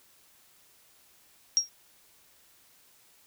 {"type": "tone with exponential decay", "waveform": "sine", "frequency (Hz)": 5610, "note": "F8", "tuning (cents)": 7, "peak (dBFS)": -16, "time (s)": [1.57, 1.69], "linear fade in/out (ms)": 0, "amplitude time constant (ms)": 26, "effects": ["white hiss -61 dBFS RMS until 3.26 s"]}